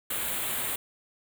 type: band-stop noise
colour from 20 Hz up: white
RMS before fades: -31 dBFS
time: 0.1-0.76 s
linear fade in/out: 5 ms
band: 3900 to 7600 Hz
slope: 48 dB/octave
effects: none